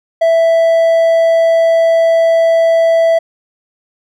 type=tone with hard clipping; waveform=triangle; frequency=660 Hz; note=E5; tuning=2 cents sharp; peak=-8 dBFS; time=0.21-3.19 s; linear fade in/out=10 ms; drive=6 dB; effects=none